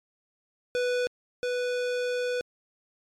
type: tone pair in turn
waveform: square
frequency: 493.9 / 493.9 Hz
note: B4 / B4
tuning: 0 / 0 cents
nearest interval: unison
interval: 0 cents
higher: neither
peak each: -25 / -27 dBFS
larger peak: first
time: 0.75-1.07 / 1.43-2.41 s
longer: second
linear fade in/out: 0 ms
effects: low-pass 6000 Hz 12 dB/octave + MP3 96 kbps